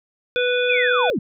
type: harmonic tone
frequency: 493.9 Hz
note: B4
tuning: in tune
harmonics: 1 / 3 / 5 / 7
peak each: -19 / -24 / -26 / -27 dBFS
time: 0.36-1.1 s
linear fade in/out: 0 ms
type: linear sweep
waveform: sine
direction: down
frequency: 2577 to 155.56 Hz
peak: -19 dBFS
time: 0.69-1.19 s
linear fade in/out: 5 ms
effects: none